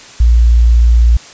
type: tone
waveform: sine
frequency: 58.27 Hz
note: A#1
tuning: in tune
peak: -4 dBFS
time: 0.2-1.17 s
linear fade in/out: 5 ms
effects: white hiss -35 dBFS RMS until 1.33 s + resampled to 16000 Hz